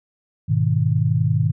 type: chord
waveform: sine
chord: G# minor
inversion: none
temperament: equal with one note detuned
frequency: 103.83 / 124.26 / 155.56 Hz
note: G#2 / B2 / D#3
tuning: 0 / +11 / 0 cents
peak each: -20 dBFS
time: 0.48-1.52 s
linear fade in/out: 20 ms
effects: none